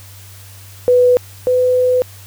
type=tone pair in turn; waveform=sine; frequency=495.3 / 502.5 Hz; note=B4 / B4; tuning=+5 / +30 cents; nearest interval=unison; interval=25 cents; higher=second; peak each=-7 / -10 dBFS; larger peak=first; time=0.88-1.17 / 1.47-2.02 s; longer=second; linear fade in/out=0 ms; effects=added 97 Hz sine -37 dBFS peak until 2.26 s + white hiss -41 dBFS RMS until 2.26 s